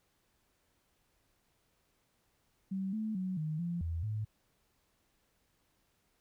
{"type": "tone with pitch steps", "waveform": "sine", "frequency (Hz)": [191.7, 217.5, 186.1, 155.1, 172.1, 82.9, 107.5], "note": ["G3", "A3", "F#3", "D#3", "F3", "E2", "A2"], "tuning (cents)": [-38, -20, 10, -5, -25, 10, -40], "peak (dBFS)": -33, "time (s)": [2.71, 4.25], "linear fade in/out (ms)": 10, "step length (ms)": 220, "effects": ["pink hiss -75 dBFS RMS until 6.2 s"]}